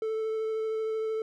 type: tone with vibrato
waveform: triangle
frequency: 440 Hz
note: A4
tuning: in tune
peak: -26 dBFS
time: 0.02-1.22 s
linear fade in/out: 2 ms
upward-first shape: triangle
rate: 13 Hz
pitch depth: 13 cents each way
effects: none

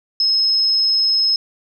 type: tone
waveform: sine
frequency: 5170 Hz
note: E8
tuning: 34 cents flat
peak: -13 dBFS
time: 0.2-1.36 s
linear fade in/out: 2 ms
effects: 9-bit

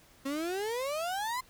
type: exponential sweep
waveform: 35% pulse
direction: up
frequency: 266.4 to 1046.5 Hz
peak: -30 dBFS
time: 0.25-1.41 s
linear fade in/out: 10 ms
effects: pink hiss -60 dBFS RMS until 1.49 s

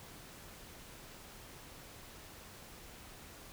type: silence
effects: pink hiss -53 dBFS RMS until 3.52 s

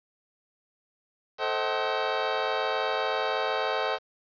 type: chord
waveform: 25% pulse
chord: A diminished seventh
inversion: none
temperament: just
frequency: 440 / 528 / 633.6 / 760.3 Hz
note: A4 / C5 / Eb5 / Gb5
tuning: 0 / +16 / +31 / +47 cents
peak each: -28 dBFS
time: 1.38-3.99 s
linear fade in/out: 50 ms
effects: resampled to 11025 Hz + 8-bit

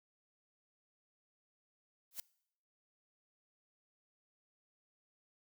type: noise with exponential growth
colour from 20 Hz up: blue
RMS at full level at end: -37 dBFS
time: 2.11-2.2 s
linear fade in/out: 2 ms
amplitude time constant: 19 ms
effects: noise-tail reverb RT60 0.7 s tail -23 dB re dry

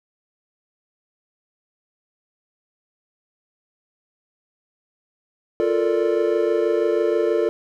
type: chord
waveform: triangle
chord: Bb major seventh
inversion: second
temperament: equal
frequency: 349.2 / 440 / 466.2 / 587.3 Hz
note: F4 / A4 / Bb4 / D5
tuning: 0 / 0 / 0 / 0 cents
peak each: -20 / -19 / -23 / -23 dBFS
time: 5.6-7.49 s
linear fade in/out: 0 ms
effects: none

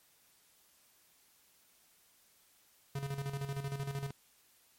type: tone with tremolo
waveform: square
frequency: 138.9 Hz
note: C#3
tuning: 4 cents sharp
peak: -35 dBFS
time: 2.95-4.11 s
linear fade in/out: 5 ms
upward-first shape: square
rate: 13 Hz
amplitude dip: 60%
effects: white hiss -67 dBFS RMS until 4.78 s + MP3 64 kbps

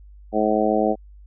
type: harmonic tone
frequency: 107.6 Hz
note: A2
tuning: 38 cents flat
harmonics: 2 / 3 / 4 / 5 / 6 / 7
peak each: -24 / -24 / -24 / -24 / -24 / -24 dBFS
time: 0.32-0.96 s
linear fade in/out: 50 ms
effects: added 50 Hz sine -42 dBFS peak until 1.26 s

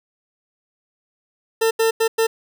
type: tone bursts at uneven times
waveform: 40% pulse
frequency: 450 Hz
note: A4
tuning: 39 cents sharp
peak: -14 dBFS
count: 4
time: 1.61-1.71 / 1.79-1.91 / 2-2.08 / 2.18-2.27 s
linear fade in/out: 10 ms
effects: none

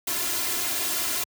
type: noise with comb filter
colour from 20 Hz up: white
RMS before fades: -27 dBFS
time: 0.07-1.24 s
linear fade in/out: 5 ms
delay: 2.9 ms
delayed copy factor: +0.75
effects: high-pass 80 Hz 12 dB/octave

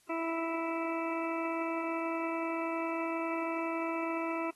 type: harmonic tone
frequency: 329.6 Hz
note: E4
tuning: in tune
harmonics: 1 / 2 / 3 / 4 / 6 / 7 / 8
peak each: -35 / -38 / -39 / -41 / -48 / -46 / -45 dBFS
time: 0.09-4.51 s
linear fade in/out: 10 ms
effects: white hiss -67 dBFS RMS until 4.55 s + AAC 32 kbps

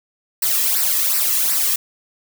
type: noise with flanger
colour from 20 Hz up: blue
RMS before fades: -18 dBFS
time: 0.42-1.76 s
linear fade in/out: 5 ms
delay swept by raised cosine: 0.29 to 1.39 ms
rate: 2.7 Hz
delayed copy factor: -0.75
effects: none

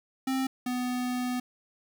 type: tone pair in turn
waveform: square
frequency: 263.8 / 249 Hz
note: C4 / B3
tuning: +14 / +14 cents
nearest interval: minor second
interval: 100 cents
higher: first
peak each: -27 / -29 dBFS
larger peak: first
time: 0.27-0.47 / 0.66-1.4 s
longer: second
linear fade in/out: 5 ms
effects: 10-bit

